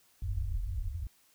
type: low-pass noise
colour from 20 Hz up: white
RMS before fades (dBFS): -34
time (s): 0.22-1.07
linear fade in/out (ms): 2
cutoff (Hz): 100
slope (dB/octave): 96
effects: white hiss -66 dBFS RMS until 1.34 s